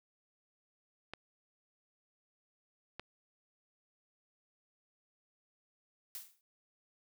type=clicks; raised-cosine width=0.3 ms; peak=-26 dBFS; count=2; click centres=1.136 / 2.996 s
type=noise with exponential decay; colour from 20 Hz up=blue; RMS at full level=-41 dBFS; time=6.15-6.41 s; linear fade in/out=1 ms; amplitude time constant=55 ms
effects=none